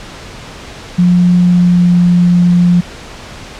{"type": "tone with pitch glide", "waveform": "sine", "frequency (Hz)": [177.6, 175.86], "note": ["F3", "F3"], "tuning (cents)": [29, 12], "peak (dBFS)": -5, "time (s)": [0.98, 2.81], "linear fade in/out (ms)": 10, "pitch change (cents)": -17, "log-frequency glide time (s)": [1.43, 1.97], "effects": ["pink hiss -30 dBFS RMS until 3.59 s", "low-pass 6000 Hz 12 dB/octave"]}